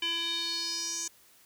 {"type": "tone with band-pass filter sweep", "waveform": "square", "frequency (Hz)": 335.6, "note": "E4", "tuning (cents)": 31, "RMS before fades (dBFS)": -33, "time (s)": [0.02, 1.08], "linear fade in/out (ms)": 5, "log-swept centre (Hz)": [2900, 6700], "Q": 5.5, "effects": ["white hiss -60 dBFS RMS until 1.45 s"]}